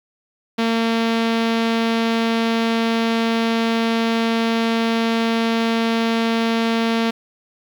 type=tone with low-pass filter; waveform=sawtooth; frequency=228.1 Hz; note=A#3; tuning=37 cents flat; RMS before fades=-19 dBFS; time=0.58-7.11 s; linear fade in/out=10 ms; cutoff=3800 Hz; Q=1.5; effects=7-bit